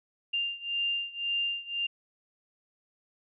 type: beating tone pair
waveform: sine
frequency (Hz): 2794 / 2795.9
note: F7 / F7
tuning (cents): 0 / +1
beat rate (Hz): 1.9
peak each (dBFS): -31 / -33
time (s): 0.33-1.87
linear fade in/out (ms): 10
effects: none